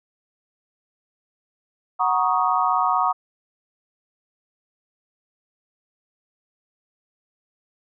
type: chord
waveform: sine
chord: D# minor seventh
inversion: first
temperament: equal with one note detuned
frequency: 740 / 944.3 / 1108.7 / 1244.5 Hz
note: F#5 / A#5 / C#6 / D#6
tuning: 0 / +22 / 0 / 0 cents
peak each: -23 dBFS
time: 1.99-3.13 s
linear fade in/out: 20 ms
effects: none